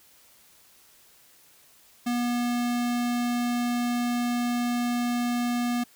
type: tone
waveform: square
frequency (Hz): 241.6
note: B3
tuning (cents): -38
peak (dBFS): -25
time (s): 2.06-5.84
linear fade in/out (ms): 10
effects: white hiss -57 dBFS RMS until 5.95 s